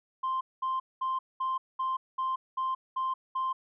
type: tone bursts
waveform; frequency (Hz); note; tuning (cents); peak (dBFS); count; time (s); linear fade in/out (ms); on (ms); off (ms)
sine; 1046.5; C6; 0; -26; 9; 0.23-3.53; 10; 180; 210
effects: tanh soft clip ceiling -25 dBFS